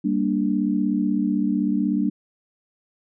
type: chord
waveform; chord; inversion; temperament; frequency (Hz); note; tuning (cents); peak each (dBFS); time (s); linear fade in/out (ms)
sine; G minor; none; equal with one note detuned; 196.91 / 233.1 / 293.7; G3 / Bb3 / D4; +8 / 0 / 0; -23 / -24 / -23; 0.04-2.1; 10
effects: none